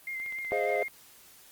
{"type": "tone with vibrato", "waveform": "sine", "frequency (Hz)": 2100, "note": "C7", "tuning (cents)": 6, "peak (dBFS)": -33, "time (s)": [0.07, 0.88], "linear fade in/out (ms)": 2, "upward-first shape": "sine", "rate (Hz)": 6.7, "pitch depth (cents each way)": 27}
{"type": "click train", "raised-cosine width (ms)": 0.3, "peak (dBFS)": -33, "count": 12, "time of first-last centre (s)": [0.2, 0.883], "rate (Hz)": 16.1}
{"type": "chord", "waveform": "triangle", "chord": "F minor seventh", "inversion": "first", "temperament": "equal", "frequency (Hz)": [415.3, 523.3, 622.3, 698.5], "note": ["Ab4", "C5", "Eb5", "F5"], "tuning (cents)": [0, 0, 0, 0], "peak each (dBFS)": -30, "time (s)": [0.52, 0.83], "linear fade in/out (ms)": 0}
{"effects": ["white hiss -55 dBFS RMS until 1.51 s", "Opus 32 kbps"]}